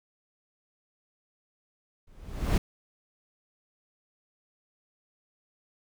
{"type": "noise with exponential growth", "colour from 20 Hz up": "brown", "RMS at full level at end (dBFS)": -18, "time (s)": [2.07, 2.58], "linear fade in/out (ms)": 5, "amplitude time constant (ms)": 110, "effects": []}